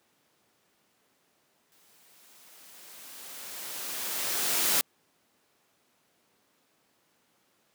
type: noise with exponential growth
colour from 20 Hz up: white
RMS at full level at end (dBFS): -24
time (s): 1.72-4.81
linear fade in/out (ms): 0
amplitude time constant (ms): 670
effects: pink hiss -69 dBFS RMS until 7.74 s + high-pass 200 Hz 12 dB/octave